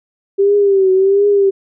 sine tone with vibrato, 392 Hz, G4, in tune, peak -8 dBFS, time 0.38-1.51 s, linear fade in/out 20 ms, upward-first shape triangle, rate 1.4 Hz, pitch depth 84 cents each way, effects none

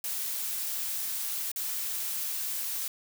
blue noise with dropouts, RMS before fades -33 dBFS, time 0.04-2.88 s, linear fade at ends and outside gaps 2 ms, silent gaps 1.517-1.56 s, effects none

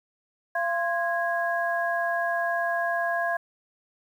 sine tone cluster, 685 / 1047 / 1650 Hz, F5 / C6 / G#6, -34 / +1 / -12 cents, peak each -26 / -33 / -28 dBFS, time 0.55-3.37 s, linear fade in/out 5 ms, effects 9-bit

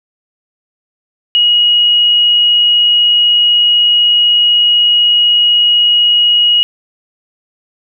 sine tone, 2896 Hz, F#7, 38 cents flat, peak -6 dBFS, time 1.35-6.63 s, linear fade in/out 0 ms, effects none

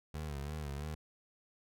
25% pulse tone with vibrato, 73.42 Hz, D2, in tune, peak -35 dBFS, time 0.14-0.95 s, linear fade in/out 5 ms, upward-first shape sine, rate 3 Hz, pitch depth 100 cents each way, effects none

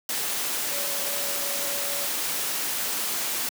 sine tone in noise, 568 Hz, C#5, 42 cents sharp, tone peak -37 dBFS, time 0.71-2.06 s, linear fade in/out 2 ms, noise white, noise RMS -28 dBFS, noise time 0.09-3.49 s, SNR -12 dB, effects high-pass 200 Hz 12 dB/octave

